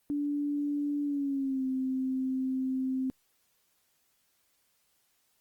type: tone with pitch glide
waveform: sine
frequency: 289.8 to 261.2 Hz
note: D4 to C4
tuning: -23 to -3 cents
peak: -28 dBFS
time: 0.1-3.1 s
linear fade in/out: 0 ms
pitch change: -180 cents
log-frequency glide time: 1.04-1.65 s
effects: white hiss -72 dBFS RMS until 5.4 s + Opus 24 kbps